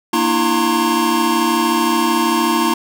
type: tone cluster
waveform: square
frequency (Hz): 234.7 / 300.1 / 333.4 / 918 / 1075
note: A#3 / D4 / E4 / A#5 / C6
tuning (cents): +12 / +38 / +20 / -27 / +47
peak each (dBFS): -21 / -24 / -19 / -21 / -21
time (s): 0.13-2.74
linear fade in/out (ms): 5
effects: none